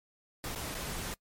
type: noise with dropouts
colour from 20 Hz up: pink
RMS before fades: -38 dBFS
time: 0.44-1.14 s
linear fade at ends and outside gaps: 1 ms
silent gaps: 0.55-0.558 / 0.745-0.749 s
effects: noise-tail reverb RT60 0.1 s tail -24 dB re dry + MP3 64 kbps